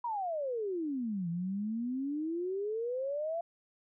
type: exponential two-way sweep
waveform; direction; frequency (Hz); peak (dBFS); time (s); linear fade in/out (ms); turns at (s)
sine; down then up; 981 to 166 to 688; -32; 0.04-3.41; 5; 1.29
effects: none